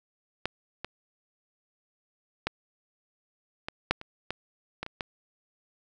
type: clicks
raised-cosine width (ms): 0.3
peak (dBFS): -12 / -18 / -11 / -17 / -6 / -25 / -15 / -17 / -22 / -15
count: 10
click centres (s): 0.456 / 0.846 / 2.47 / 3.685 / 3.91 / 4.014 / 4.306 / 4.83 / 4.864 / 5.008
effects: none